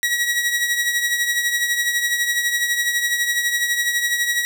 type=tone with tremolo; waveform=sawtooth; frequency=1916 Hz; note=A#6; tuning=47 cents sharp; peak=-12 dBFS; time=0.03-4.45 s; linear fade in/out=0 ms; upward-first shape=triangle; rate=12 Hz; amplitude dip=60%; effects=none